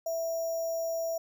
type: tone with sample-and-hold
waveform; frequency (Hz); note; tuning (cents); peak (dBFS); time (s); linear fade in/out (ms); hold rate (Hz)
sine; 659.3; E5; 0; -29; 0.06-1.18; 5; 6300
effects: none